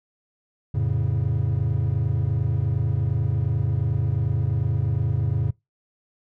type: chord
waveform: triangle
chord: F augmented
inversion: none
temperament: equal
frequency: 87.31 / 110 / 138.59 Hz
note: F2 / A2 / C#3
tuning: 0 / 0 / 0 cents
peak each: -24 / -21 / -22 dBFS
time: 0.74-5.51 s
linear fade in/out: 10 ms
effects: noise-tail reverb RT60 0.2 s tail -25 dB re dry + tanh soft clip ceiling -11 dBFS